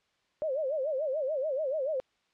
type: tone with vibrato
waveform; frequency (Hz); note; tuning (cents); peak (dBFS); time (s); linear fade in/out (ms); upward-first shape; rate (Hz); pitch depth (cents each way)
sine; 573; D5; -43; -28; 0.42-2; 0; sine; 6.9; 190
effects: white hiss -72 dBFS RMS until 2.33 s + low-pass 4000 Hz 12 dB/octave